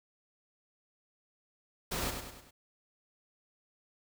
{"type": "noise with echo", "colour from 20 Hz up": "pink", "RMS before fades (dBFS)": -35, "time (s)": [1.91, 2.11], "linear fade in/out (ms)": 10, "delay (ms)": 100, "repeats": 4, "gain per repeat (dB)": -6, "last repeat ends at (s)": 2.51, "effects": []}